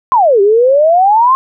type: exponential two-way sweep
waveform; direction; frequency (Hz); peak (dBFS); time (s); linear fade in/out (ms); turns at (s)
sine; down then up; 1080 to 387.3 to 1080; -5; 0.12-1.35; 0; 0.41
effects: none